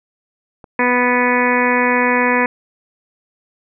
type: click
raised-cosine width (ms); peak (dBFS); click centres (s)
1; -23; 0.642
type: harmonic tone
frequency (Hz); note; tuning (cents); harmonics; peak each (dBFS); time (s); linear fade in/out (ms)
246.9; B3; 0; 1 / 2 / 3 / 4 / 5 / 6 / 7 / 8 / 9 / 10; -19 / -19 / -27 / -18 / -29 / -29 / -20 / -22 / -23 / -26; 0.79-2.46; 2
effects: none